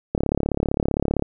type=click train; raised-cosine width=2 ms; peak=-7 dBFS; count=39; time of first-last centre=0.15-1.223 s; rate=35.4 Hz; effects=none